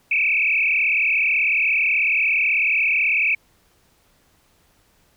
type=tone with frequency modulation; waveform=sine; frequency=2443 Hz; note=D#7; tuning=32 cents flat; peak=-16 dBFS; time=0.11-3.35 s; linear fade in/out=5 ms; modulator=38.2 Hz; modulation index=5.3; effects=pink hiss -60 dBFS RMS until 5.16 s